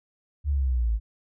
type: linear sweep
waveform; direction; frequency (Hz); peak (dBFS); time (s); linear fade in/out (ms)
sine; down; 74.5 to 51.8; -21; 0.44-1; 50
effects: none